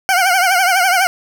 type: tone with vibrato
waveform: 20% pulse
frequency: 740 Hz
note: F#5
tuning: in tune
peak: -6 dBFS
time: 0.09-1.07 s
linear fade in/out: 0 ms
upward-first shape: triangle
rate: 12 Hz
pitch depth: 120 cents each way
effects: none